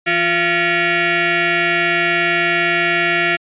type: tone with frequency modulation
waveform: sine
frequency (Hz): 167.1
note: E3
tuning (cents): +24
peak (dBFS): -12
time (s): 0.06-3.37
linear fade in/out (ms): 20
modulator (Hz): 517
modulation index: 5.1
effects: tanh soft clip ceiling -10 dBFS + resampled to 8000 Hz